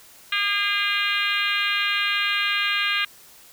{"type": "harmonic tone with a mistuned harmonic", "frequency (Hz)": 404.7, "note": "G#4", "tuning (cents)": -45, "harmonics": [3, 4, 5, 6, 7, 8, 9, 10], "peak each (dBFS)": [-30, -26, -28, -27, -28, -30, -33, -34], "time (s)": [0.32, 3.05], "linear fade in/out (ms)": 5, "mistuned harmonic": 5, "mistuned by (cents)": 35, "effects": ["white hiss -49 dBFS RMS until 3.52 s"]}